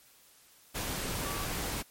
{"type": "tone in noise", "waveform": "sine", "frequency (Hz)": 1148, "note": "D6", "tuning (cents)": -40, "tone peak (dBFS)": -40, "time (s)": [1.24, 1.46], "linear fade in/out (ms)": 20, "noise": "pink", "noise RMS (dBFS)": -35, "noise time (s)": [0.74, 1.83], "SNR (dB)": -8, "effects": ["white hiss -60 dBFS RMS until 1.9 s", "MP3 64 kbps"]}